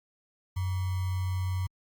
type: tone with sample-and-hold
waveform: sine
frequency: 92.5 Hz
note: F#2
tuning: in tune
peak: -27 dBFS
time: 0.56-1.67 s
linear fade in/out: 10 ms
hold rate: 1050 Hz
effects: Opus 48 kbps